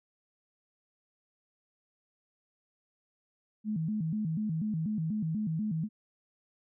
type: tone with vibrato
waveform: sine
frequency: 185 Hz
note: F#3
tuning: in tune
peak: -29 dBFS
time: 3.64-5.89 s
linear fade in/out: 50 ms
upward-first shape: square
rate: 4.1 Hz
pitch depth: 250 cents each way
effects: none